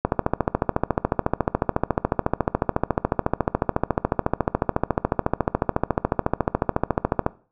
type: click train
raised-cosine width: 1 ms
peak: -4 dBFS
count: 102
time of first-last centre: 0.05-7.264 s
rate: 14 Hz
effects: noise-tail reverb RT60 0.4 s tail -19 dB re dry